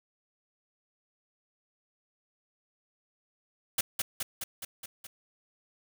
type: noise with echo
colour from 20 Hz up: white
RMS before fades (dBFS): -27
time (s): 3.78-3.81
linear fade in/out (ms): 5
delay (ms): 210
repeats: 6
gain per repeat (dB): -3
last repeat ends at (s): 5.07
effects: none